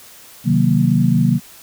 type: chord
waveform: sine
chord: C half-diminished seventh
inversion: none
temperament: equal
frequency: 130.81 / 155.56 / 185 / 233.1 Hz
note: C3 / Eb3 / Gb3 / Bb3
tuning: 0 / 0 / 0 / 0 cents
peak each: -17 dBFS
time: 0.44-1.4 s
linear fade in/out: 50 ms
effects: white hiss -42 dBFS RMS until 1.62 s